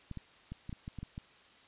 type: clicks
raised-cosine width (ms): 5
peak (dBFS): -29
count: 9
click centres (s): 0.113 / 0.173 / 0.52 / 0.694 / 0.728 / 0.879 / 0.987 / 1.03 / 1.179
effects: white hiss -60 dBFS RMS until 1.67 s + resampled to 8000 Hz